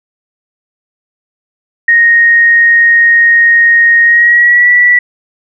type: tone with pitch glide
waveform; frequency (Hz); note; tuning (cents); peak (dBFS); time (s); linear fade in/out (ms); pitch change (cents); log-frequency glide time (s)
sine; 1864.7 to 1954; A#6 to B6; 0 to -19; -3; 1.88-4.99; 5; +81; 4.03-4.71
effects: none